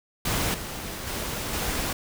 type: noise with level steps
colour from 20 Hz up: pink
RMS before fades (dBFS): -26 / -35 / -31 / -28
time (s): 0.25-1.93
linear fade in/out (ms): 5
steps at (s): 0.54 / 1.07 / 1.53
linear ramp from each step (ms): 2
effects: none

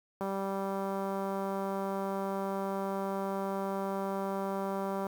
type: click train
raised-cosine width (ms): 1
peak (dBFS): -22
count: 948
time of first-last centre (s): 0.21-5.066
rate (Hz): 195
effects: high-pass 80 Hz 12 dB/octave + 8-bit

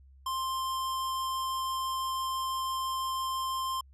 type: tone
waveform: square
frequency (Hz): 1051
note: C6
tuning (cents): +7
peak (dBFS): -31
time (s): 0.26-3.81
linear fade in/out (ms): 5
effects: added 67 Hz sine -53 dBFS peak until 3.93 s + resampled to 32000 Hz

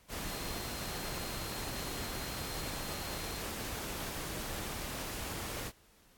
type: tone in noise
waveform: sine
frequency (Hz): 4186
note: C8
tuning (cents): 0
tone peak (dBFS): -49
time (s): 0.23-3.44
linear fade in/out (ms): 50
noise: pink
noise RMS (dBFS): -40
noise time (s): 0.08-5.72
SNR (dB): -12
effects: pink hiss -64 dBFS RMS until 6.17 s + AAC 64 kbps

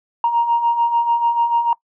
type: beating tone pair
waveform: sine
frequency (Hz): 932.3 / 939.1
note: A#5 / A#5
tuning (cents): 0 / +13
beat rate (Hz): 6.8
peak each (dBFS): -21 / -14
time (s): 0.24-1.73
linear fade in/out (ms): 2
effects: noise-tail reverb RT60 0.1 s tail -22 dB re dry + tanh soft clip ceiling -8 dBFS

